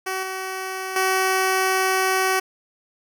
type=tone with level steps; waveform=10% pulse; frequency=378 Hz; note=F#4; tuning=37 cents sharp; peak=-16 / -19 / -10 dBFS; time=0.06-2.4 s; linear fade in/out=10 ms; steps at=0.23 / 0.96 s; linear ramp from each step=2 ms; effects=none